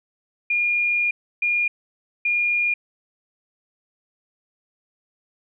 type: tone bursts at uneven times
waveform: sine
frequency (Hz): 2422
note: D#7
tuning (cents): -47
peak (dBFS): -18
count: 3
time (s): 0.5-1.11 / 1.42-1.68 / 2.25-2.74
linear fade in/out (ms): 5
effects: none